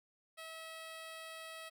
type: tone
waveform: 10% pulse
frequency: 646 Hz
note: E5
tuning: 35 cents flat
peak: -38 dBFS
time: 0.37-1.7 s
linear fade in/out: 20 ms
effects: none